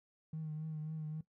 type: tone with vibrato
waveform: triangle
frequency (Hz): 155.7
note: D#3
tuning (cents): +2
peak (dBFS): -35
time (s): 0.33-1.21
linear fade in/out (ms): 5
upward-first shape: triangle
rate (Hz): 3.7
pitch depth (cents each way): 39
effects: noise-tail reverb RT60 0.1 s tail -20 dB re dry + tanh soft clip ceiling -36 dBFS